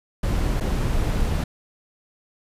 brown noise with dropouts, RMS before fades -22 dBFS, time 0.23-1.44 s, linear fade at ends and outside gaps 5 ms, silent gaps 0.602-0.607 s, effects resampled to 32000 Hz

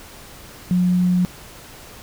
sine tone, 179.9 Hz, F#3, 48 cents flat, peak -14 dBFS, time 0.71-1.25 s, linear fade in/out 0 ms, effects pink hiss -41 dBFS RMS until 2.02 s

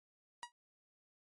sawtooth tone with exponential decay, 960 Hz, B5, 49 cents flat, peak -35 dBFS, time 0.43-0.52 s, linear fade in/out 0 ms, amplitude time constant 18 ms, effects MP3 48 kbps

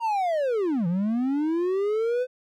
triangle linear two-way sweep, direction down then up, 945 to 164.81 to 512 Hz, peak -20 dBFS, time 0-2.27 s, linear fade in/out 50 ms, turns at 0.87 s, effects none

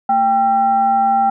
sine tone with frequency modulation, 789 Hz, G5, 11 cents sharp, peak -11 dBFS, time 0.09-1.3 s, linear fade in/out 5 ms, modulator 563 Hz, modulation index 0.4, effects none

